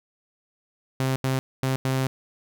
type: tone bursts at uneven times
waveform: sawtooth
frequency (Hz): 131.9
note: C3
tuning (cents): +14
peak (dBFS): -18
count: 4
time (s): 1-1.16 / 1.24-1.39 / 1.63-1.76 / 1.85-2.07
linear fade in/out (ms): 0
effects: none